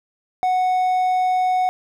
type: tone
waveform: triangle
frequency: 738 Hz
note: F#5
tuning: 5 cents flat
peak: -14 dBFS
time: 0.43-1.69 s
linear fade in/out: 0 ms
effects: none